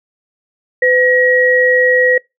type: tone pair together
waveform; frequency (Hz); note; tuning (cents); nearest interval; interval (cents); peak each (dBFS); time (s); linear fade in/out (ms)
sine; 504 / 1903; B4 / A#6; +35 / +35; octave + major seventh; 2300; -11; 0.82-2.18; 5
effects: noise-tail reverb RT60 0.2 s tail -25 dB re dry